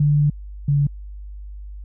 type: tone pair in turn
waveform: sine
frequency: 146.83 / 142.9 Hz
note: D3 / D3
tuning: 0 / -47 cents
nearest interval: unison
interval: 47 cents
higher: first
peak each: -13 / -14 dBFS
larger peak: first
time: 0-0.3 / 0.68-0.87 s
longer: first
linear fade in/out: 5 ms
effects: added 50 Hz sine -32 dBFS peak until 1.84 s